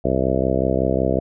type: harmonic tone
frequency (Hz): 65.41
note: C2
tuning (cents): 0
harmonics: 1 / 2 / 3 / 4 / 5 / 6 / 7 / 8 / 9 / 10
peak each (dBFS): -26 / -26 / -26 / -26 / -26 / -26 / -26 / -26 / -26 / -26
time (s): 0.04-1.2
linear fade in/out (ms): 10
effects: none